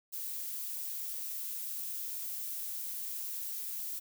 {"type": "noise", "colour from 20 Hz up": "violet", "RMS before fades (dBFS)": -39, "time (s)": [0.12, 4], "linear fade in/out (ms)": 20, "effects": []}